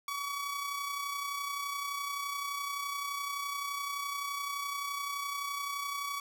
sawtooth tone with amplitude modulation, 1134 Hz, C#6, 39 cents sharp, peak -29 dBFS, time 0.08-6.2 s, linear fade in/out 2 ms, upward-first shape sine, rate 31.7 Hz, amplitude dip 40%, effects none

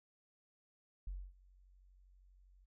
sine tone with ADSR envelope, 46.25 Hz, F#1, in tune, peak -38 dBFS, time 1.07-2.66 s, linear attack 4 ms, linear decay 250 ms, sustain -24 dB, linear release 21 ms, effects tanh soft clip ceiling -35 dBFS

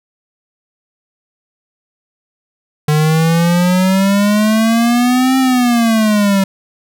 square exponential two-way sweep, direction up then down, 149.8 to 264.7 to 191.9 Hz, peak -10 dBFS, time 2.88-6.44 s, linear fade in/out 5 ms, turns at 5.38 s, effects none

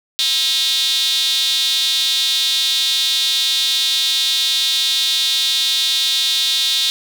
square tone with high-pass filter, 145.7 Hz, D3, 13 cents flat, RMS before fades -17 dBFS, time 0.19-6.9 s, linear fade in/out 0 ms, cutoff 3700 Hz, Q 6, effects none

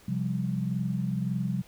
sine chord, C suspended fourth, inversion none, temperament just, 130.81 / 174.42 / 196.22 Hz, C3 / F3 / G3, 0 / -2 / +2 cents, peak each -31 dBFS, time 0.08-1.62 s, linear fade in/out 5 ms, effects pink hiss -56 dBFS RMS until 1.67 s

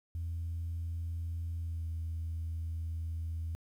sine tone with pitch glide, 83.8 to 82.08 Hz, E2 to E2, +29 to -7 cents, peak -33 dBFS, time 0.15-3.55 s, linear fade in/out 0 ms, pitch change -36 cents, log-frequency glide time 1.59-1.86 s, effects tanh soft clip ceiling -31 dBFS + 11-bit

